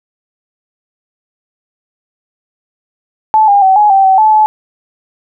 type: tone with pitch steps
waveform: sine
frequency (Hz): 869 / 807 / 763 / 838 / 778 / 764 / 866 / 860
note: A5 / G#5 / G5 / G#5 / G5 / G5 / A5 / A5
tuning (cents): -22 / -50 / -47 / +15 / -13 / -45 / -28 / -40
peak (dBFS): -4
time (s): 3.34-4.46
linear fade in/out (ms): 0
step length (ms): 140
effects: none